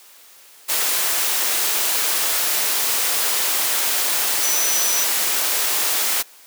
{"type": "tone in noise", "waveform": "sine", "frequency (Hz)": 5940, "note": "F#8", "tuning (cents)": 6, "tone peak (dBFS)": -21, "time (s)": [4.42, 5.05], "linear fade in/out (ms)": 20, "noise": "white", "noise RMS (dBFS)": -20, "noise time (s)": [0.68, 6.23], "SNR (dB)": -4, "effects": ["white hiss -47 dBFS RMS until 6.46 s", "high-pass 400 Hz 12 dB/octave"]}